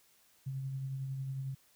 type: tone with tremolo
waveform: sine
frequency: 134.3 Hz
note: C3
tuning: 46 cents sharp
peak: -34 dBFS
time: 0.46-1.55 s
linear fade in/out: 10 ms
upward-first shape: triangle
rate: 11 Hz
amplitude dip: 35%
effects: white hiss -67 dBFS RMS until 1.75 s